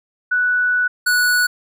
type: tone pair in turn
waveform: sine / square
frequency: 1480 / 1472.6 Hz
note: F#6 / F#6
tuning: 0 / -9 cents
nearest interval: unison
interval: 9 cents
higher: first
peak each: -14 dBFS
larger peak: neither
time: 0.31-0.88 / 1.06-1.47 s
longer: first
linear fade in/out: 10 ms
effects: none